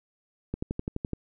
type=click train; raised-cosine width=3 ms; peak=-17 dBFS; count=8; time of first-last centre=0.54-1.133 s; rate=11.8 Hz; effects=none